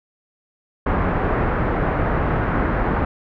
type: low-pass noise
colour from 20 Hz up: pink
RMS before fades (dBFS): -20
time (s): 0.86-3.05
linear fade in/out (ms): 5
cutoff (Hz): 1700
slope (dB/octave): 24
effects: none